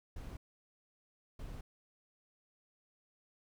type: noise bursts at uneven times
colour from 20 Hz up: brown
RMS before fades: -45 dBFS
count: 2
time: 0.16-0.37 / 1.39-1.61 s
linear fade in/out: 5 ms
effects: none

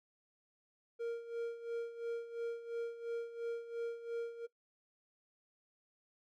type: tone with tremolo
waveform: triangle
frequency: 466.2 Hz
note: A#4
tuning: in tune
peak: -33 dBFS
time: 0.99-4.47 s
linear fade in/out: 20 ms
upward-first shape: sine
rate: 2.9 Hz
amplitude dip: 75%
effects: noise-tail reverb RT60 0.1 s tail -20 dB re dry

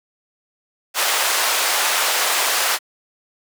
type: band-pass noise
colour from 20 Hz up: pink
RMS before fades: -19 dBFS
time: 0.94-2.79 s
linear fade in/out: 50 ms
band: 720 to 16000 Hz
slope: 12 dB/octave
effects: high-pass 400 Hz 12 dB/octave

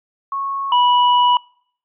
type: tone pair in turn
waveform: sine / square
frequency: 1100 / 980 Hz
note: C#6 / B5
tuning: -14 / -14 cents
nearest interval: major second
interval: 200 cents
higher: first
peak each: -20 / -12 dBFS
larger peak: second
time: 0.32-0.72 / 0.72-1.37 s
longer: second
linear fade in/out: 2 ms
effects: noise-tail reverb RT60 0.6 s tail -25 dB re dry + resampled to 8000 Hz

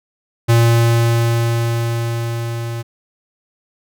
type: tone with level ramp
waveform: square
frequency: 116.54 Hz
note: A#2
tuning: in tune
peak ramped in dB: -9 to -23 dBFS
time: 0.48-2.83 s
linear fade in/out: 20 ms
effects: none

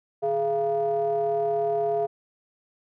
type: ring-modulated tone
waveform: triangle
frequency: 133.4 Hz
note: C3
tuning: 34 cents sharp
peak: -17 dBFS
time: 0.22-2.07 s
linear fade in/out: 20 ms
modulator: 552 Hz
effects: none

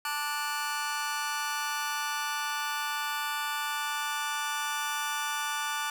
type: chord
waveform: sawtooth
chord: D major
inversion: second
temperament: just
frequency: 881 / 1174.7 / 1468.3 Hz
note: A5 / D6 / F#6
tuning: +2 / 0 / -14 cents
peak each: -31 dBFS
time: 0.05-5.9 s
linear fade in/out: 2 ms
effects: 10-bit

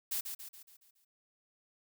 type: noise with echo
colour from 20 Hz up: blue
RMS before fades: -35 dBFS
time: 0.11-0.21 s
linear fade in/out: 10 ms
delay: 140 ms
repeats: 6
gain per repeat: -6 dB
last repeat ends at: 1.05 s
effects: none

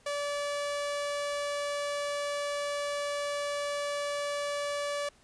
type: tone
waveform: sawtooth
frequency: 577 Hz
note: D5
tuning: 31 cents flat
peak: -27 dBFS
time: 0.06-5.09 s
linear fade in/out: 5 ms
effects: pink hiss -62 dBFS RMS until 5.23 s + resampled to 22050 Hz

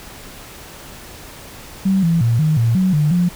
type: tone with pitch steps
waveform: sine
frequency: 192.1 / 166.9 / 116.4 / 155.2 / 115.8 / 186.5 / 149.6 / 176.3 Hz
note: G3 / E3 / A#2 / D#3 / A#2 / F#3 / D3 / F3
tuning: -35 / +22 / -2 / -4 / -11 / +14 / +32 / +17 cents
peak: -12 dBFS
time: 1.85-3.29 s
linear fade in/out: 10 ms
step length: 180 ms
effects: pink hiss -37 dBFS RMS until 3.35 s

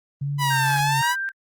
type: tone with vibrato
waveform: sine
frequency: 138.5 Hz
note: C#3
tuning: 1 cent flat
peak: -23 dBFS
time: 0.21-1.02 s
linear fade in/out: 10 ms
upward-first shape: sine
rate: 2 Hz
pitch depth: 56 cents each way
type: exponential two-way sweep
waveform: sawtooth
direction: down then up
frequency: 1000 to 830.6 to 1000 Hz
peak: -16 dBFS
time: 0.38-1.16 s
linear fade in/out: 50 ms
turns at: 0.8 s
type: tone with tremolo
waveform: sine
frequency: 1578 Hz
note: G6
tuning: 11 cents sharp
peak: -24 dBFS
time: 0.5-1.32 s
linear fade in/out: 10 ms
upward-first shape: square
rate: 1.9 Hz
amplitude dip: 75%
effects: Opus 24 kbps

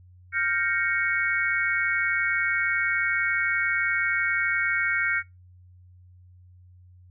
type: chord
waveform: sine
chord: G half-diminished seventh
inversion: third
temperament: equal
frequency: 1396.9 / 1568 / 1864.7 / 2217 Hz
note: F6 / G6 / Bb6 / Db7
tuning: 0 / 0 / 0 / 0 cents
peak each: -29 / -28 / -29 / -26 dBFS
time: 0.32-5.23 s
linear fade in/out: 50 ms
effects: noise-tail reverb RT60 0.2 s tail -23 dB re dry + added 90 Hz sine -49 dBFS peak until 7.1 s

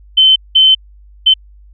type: tone bursts at uneven times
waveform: sine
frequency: 3072 Hz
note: G7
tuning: 36 cents flat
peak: -4 dBFS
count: 3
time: 0.17-0.36 / 0.55-0.75 / 1.26-1.34 s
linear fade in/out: 10 ms
effects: added 50 Hz sine -38 dBFS peak until 1.73 s

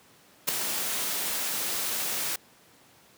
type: noise with ADSR envelope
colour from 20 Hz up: white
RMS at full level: -22 dBFS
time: 0.47-2.36 s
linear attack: 18 ms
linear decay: 3 ms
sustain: -8 dB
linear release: 6 ms
effects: pink hiss -57 dBFS RMS until 3.17 s + high-pass 150 Hz 12 dB/octave

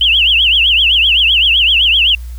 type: tone with vibrato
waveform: sine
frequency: 2960 Hz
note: F#7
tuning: in tune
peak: -7 dBFS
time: 0.01-2.15 s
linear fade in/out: 2 ms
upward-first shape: triangle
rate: 7.8 Hz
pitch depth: 240 cents each way
effects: added 60 Hz sine -23 dBFS peak until 2.38 s + white hiss -45 dBFS RMS until 2.38 s

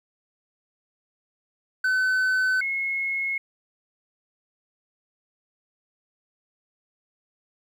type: tone pair in turn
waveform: triangle / sine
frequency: 1516 / 2171 Hz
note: F#6 / C#7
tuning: +42 / -37 cents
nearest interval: tritone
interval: 621 cents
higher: second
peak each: -18 / -24 dBFS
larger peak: first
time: 1.84-2.61 / 2.61-3.38 s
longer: neither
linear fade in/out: 5 ms
effects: 10-bit

